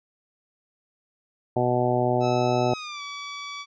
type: harmonic tone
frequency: 123.47 Hz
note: B2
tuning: in tune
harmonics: 1 / 2 / 3 / 4 / 5 / 6 / 7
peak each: -27 / -29 / -26 / -31 / -26 / -27 / -31 dBFS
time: 1.56-2.74 s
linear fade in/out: 5 ms
type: tone with pitch glide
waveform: 15% pulse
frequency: 1300 to 1144.9 Hz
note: E6 to D6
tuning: -24 to -44 cents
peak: -27 dBFS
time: 2.2-3.66 s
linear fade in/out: 50 ms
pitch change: -220 cents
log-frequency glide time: 2.69-3.02 s
effects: resampled to 16000 Hz